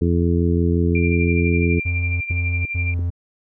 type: harmonic tone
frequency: 85.7 Hz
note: F2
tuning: 32 cents flat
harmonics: 1 / 2 / 3 / 4 / 5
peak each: -18 / -21 / -23 / -24 / -25 dBFS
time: 0.01-1.8 s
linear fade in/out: 10 ms
type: tone with tremolo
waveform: sine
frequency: 2374 Hz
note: D7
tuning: 18 cents sharp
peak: -22 dBFS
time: 0.95-2.94 s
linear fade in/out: 2 ms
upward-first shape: sine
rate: 12 Hz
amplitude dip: 60%
type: tone bursts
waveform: triangle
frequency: 86.9 Hz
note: F2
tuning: 8 cents flat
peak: -17 dBFS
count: 3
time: 1.85-3.104 s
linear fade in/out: 10 ms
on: 360 ms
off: 87 ms
type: click train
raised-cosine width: 3 ms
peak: -20 dBFS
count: 3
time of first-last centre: 2.31-2.993 s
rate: 2.93 Hz
effects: none